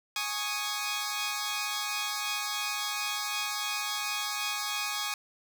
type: chord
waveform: 10% pulse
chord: Ab suspended fourth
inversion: none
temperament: equal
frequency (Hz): 830.6 / 1108.7 / 1244.5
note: Ab5 / Db6 / Eb6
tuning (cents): 0 / 0 / 0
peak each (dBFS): -27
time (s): 0.16-5.14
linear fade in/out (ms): 2
effects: none